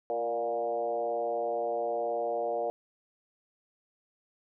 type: tone with frequency modulation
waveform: sine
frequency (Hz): 588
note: D5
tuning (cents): +2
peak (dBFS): -28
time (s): 0.1-2.7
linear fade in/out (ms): 0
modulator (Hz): 119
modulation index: 1.4
effects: none